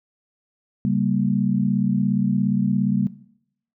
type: chord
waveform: sine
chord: G diminished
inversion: second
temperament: equal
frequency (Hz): 138.59 / 196 / 233.1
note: Db3 / G3 / Bb3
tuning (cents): 0 / 0 / 0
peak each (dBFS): -24 / -21 / -23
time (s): 0.85-3.07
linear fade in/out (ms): 0
effects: noise-tail reverb RT60 0.7 s tail -17 dB re dry